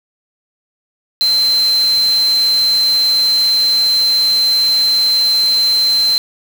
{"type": "tone in noise", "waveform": "sine", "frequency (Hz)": 4100, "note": "C8", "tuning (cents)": -36, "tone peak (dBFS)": -10, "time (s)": [1.21, 6.18], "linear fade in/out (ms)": 0, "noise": "white", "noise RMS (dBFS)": -27, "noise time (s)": [1.21, 6.18], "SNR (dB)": 14, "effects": []}